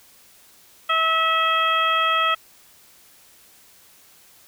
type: harmonic tone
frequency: 648 Hz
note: E5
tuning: 30 cents flat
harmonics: 1 / 2 / 3 / 4 / 5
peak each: -29 / -19 / -27 / -26 / -25 dBFS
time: 0.89-2.35 s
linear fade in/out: 10 ms
effects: white hiss -52 dBFS RMS until 4.47 s